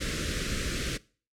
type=band-stop noise; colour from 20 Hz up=pink; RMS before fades=-31 dBFS; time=0-0.98 s; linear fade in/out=20 ms; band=550 to 1300 Hz; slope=48 dB/octave; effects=noise-tail reverb RT60 0.4 s tail -21 dB re dry + low-pass 8000 Hz 12 dB/octave